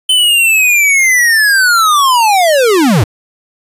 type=linear sweep; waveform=square; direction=down; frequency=3066 to 86 Hz; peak=-7 dBFS; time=0.09-3.04 s; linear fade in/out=5 ms; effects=resampled to 32000 Hz